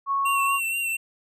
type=tone; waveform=sine; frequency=1104 Hz; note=C#6; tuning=7 cents flat; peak=-21 dBFS; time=0.06-0.6 s; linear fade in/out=50 ms
type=tone with vibrato; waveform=square; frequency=2728 Hz; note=F7; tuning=41 cents flat; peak=-25 dBFS; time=0.25-0.97 s; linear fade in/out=10 ms; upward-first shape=sine; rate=4.2 Hz; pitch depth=32 cents each way
effects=none